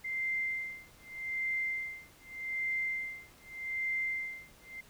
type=tone with tremolo; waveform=sine; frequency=2088 Hz; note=C7; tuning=4 cents flat; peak=-30 dBFS; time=0.04-4.81 s; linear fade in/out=10 ms; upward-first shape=sine; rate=0.83 Hz; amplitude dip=100%; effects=pink hiss -59 dBFS RMS until 4.89 s